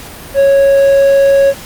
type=tone; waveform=triangle; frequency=552 Hz; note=C#5; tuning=7 cents flat; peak=-3 dBFS; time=0.34-1.54 s; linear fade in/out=50 ms; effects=pink hiss -30 dBFS RMS until 1.65 s + Opus 48 kbps